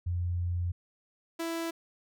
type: tone pair in turn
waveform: sine / sawtooth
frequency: 87.8 / 331.5 Hz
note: F2 / E4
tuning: +10 / +10 cents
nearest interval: octave + major seventh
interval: 2300 cents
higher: second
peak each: -28 / -28 dBFS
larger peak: neither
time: 0.06-0.72 / 1.39-1.71 s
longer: first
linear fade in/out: 10 ms
effects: none